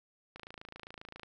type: click train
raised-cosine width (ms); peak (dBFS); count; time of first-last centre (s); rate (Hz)
0.3; -30; 25; 0.36-1.233; 27.5
effects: none